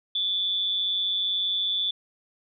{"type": "tone with amplitude modulation", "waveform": "sine", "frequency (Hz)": 3478, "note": "A7", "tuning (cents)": -21, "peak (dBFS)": -21, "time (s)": [0.15, 1.91], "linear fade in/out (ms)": 5, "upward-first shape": "sine", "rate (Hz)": 189, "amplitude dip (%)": 50, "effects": []}